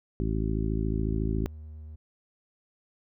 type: harmonic tone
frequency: 54 Hz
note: A1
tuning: 32 cents flat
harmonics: 1 / 2 / 3 / 4 / 5 / 6 / 7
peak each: -29 / -32 / -34 / -35 / -36 / -37 / -37 dBFS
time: 0.2-1.46 s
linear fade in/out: 0 ms
type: tone with vibrato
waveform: triangle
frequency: 77.1 Hz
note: D#2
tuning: 15 cents flat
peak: -38 dBFS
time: 0.92-1.96 s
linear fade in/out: 10 ms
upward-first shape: square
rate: 8.4 Hz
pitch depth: 11 cents each way
effects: none